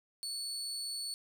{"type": "tone", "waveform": "30% pulse", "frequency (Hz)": 4435, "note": "C#8", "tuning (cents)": 0, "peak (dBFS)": -34, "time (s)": [0.23, 1.14], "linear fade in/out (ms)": 0, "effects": []}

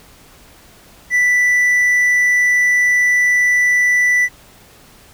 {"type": "tone", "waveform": "triangle", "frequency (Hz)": 1975.5, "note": "B6", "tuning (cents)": 0, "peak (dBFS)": -9, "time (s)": [1.1, 4.29], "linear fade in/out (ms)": 50, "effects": ["pink hiss -45 dBFS RMS until 5.13 s"]}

